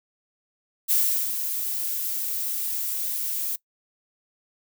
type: noise with ADSR envelope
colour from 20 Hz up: violet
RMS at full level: -20 dBFS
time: 0.88-3.56 s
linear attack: 30 ms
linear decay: 380 ms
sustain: -8 dB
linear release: 6 ms
effects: noise-tail reverb RT60 0.1 s tail -21 dB re dry